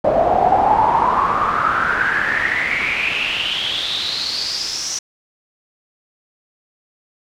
brown noise with band-pass filter sweep, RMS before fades -18 dBFS, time 0.04-4.99 s, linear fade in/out 5 ms, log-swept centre 620 to 6000 Hz, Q 8.5, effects none

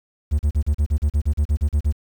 triangle tone bursts, 73.7 Hz, D2, 7 cents sharp, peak -13 dBFS, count 14, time 0.31-1.927 s, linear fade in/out 20 ms, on 83 ms, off 35 ms, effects 8-bit

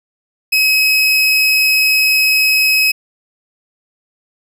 30% pulse tone, 2554 Hz, D#7, 45 cents sharp, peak -7 dBFS, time 0.52-2.92 s, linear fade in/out 10 ms, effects none

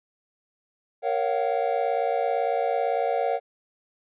triangle chord, Gb major seventh, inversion first, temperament equal with one note detuned, 466.2 / 554.4 / 698.5 / 756.4 Hz, Bb4 / Db5 / F5 / Gb5, 0 / 0 / 0 / +38 cents, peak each -26 dBFS, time 1.02-3.4 s, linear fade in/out 50 ms, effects resampled to 8000 Hz

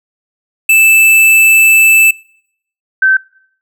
square / sine tone pair in turn, 2637 / 1544.1 Hz, E7 / G6, 0 / -27 cents, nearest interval major sixth, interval 927 cents, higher first, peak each -5 dBFS, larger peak neither, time 0.69-2.11 / 3.02-3.17 s, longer first, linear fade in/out 5 ms, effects noise-tail reverb RT60 0.7 s tail -25 dB re dry

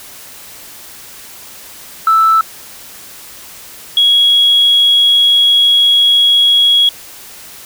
sine tone pair in turn, 1318.5 / 3322 Hz, E6 / G#7, 0 / 0 cents, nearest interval octave + major third, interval 1600 cents, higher second, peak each -5 dBFS, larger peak neither, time 2.07-2.41 / 3.97-6.89 s, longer second, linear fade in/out 2 ms, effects tanh soft clip ceiling -2 dBFS + white hiss -34 dBFS RMS until 7.65 s

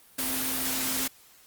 sine tone in noise, 261.6 Hz, C4, in tune, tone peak -36 dBFS, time 0.18-1.08 s, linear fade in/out 10 ms, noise white, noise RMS -29 dBFS, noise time 0.18-1.08 s, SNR -10 dB, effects white hiss -56 dBFS RMS until 1.46 s + Opus 32 kbps

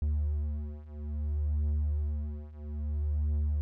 triangle beating tone pair, 74 / 74.6 Hz, D2 / D2, +14 / +28 cents, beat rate 0.6 Hz, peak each -31 / -29 dBFS, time 0.02-3.61 s, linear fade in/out 0 ms, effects none

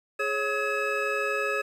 triangle tone cluster, 418 / 550 / 1275 / 1678 / 2588 Hz, G#4 / C#5 / D#6 / G#6 / E7, +11 / -14 / +42 / +17 / -32 cents, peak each -30 dBFS, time 0.19-1.62 s, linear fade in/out 10 ms, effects resampled to 32000 Hz + 9-bit

